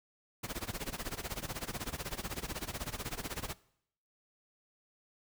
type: noise with tremolo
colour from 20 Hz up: pink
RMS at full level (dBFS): -37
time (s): 0.43-3.54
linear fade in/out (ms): 10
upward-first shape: sine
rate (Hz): 16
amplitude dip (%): 90
effects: noise-tail reverb RT60 0.7 s tail -21 dB re dry